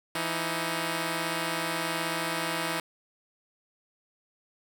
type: tone pair together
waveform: 5% pulse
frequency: 167.45 / 316.1 Hz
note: E3 / D#4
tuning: +27 / +27 cents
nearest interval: major seventh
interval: 1100 cents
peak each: -20 dBFS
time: 0.15-2.8 s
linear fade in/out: 2 ms
effects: none